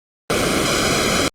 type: noise with comb filter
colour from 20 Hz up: pink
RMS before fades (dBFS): -17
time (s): 0.3-1.28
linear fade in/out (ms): 0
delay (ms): 1.1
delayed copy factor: -1
effects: low-pass 8000 Hz 12 dB/octave + Opus 32 kbps